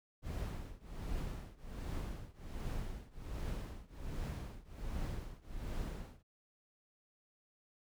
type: noise with tremolo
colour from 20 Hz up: brown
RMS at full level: -38 dBFS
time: 0.22-6.23 s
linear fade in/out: 50 ms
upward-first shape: triangle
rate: 1.3 Hz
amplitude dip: 95%
effects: none